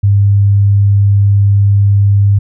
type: tone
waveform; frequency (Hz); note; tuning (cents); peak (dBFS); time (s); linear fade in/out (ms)
sine; 100.5; G2; +44; -5; 0.03-2.39; 10
effects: none